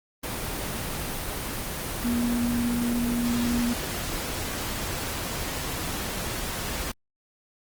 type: tone in noise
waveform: sine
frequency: 238.8 Hz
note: A#3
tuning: 42 cents sharp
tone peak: -23 dBFS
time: 2.04-3.74 s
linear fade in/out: 10 ms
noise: pink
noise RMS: -31 dBFS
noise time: 0.23-6.92 s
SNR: +5 dB
effects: Opus 24 kbps